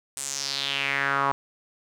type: tone with band-pass filter sweep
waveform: sawtooth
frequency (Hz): 138.7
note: C#3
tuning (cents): +1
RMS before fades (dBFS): -27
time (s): 0.17-1.32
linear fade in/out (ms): 0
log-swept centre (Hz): 8800 to 1000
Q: 3.8
effects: none